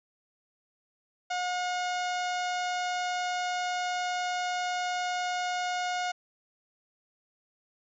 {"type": "harmonic tone", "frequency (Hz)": 721, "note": "F#5", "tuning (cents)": -45, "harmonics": [1, 2, 3, 4, 5, 6, 7, 8, 9, 10], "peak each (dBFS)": [-30, -36, -40, -42, -44, -46, -47, -48, -49, -50], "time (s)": [1.3, 6.12], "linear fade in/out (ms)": 10, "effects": []}